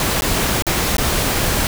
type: noise with dropouts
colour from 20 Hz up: pink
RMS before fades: -18 dBFS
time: 0-1.67 s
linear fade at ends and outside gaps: 1 ms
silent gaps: 0.209-0.22 / 0.623-0.667 / 0.968-0.982 s
effects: none